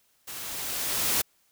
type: noise with level ramp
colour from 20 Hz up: white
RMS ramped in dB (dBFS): -39 to -24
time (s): 0.27-1.22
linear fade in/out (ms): 10
effects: white hiss -67 dBFS RMS until 1.51 s